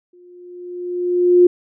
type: tone with exponential growth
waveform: sine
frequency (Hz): 355.6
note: F4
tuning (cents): +31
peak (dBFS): -5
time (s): 0.13-1.47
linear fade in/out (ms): 5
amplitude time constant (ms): 290
effects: none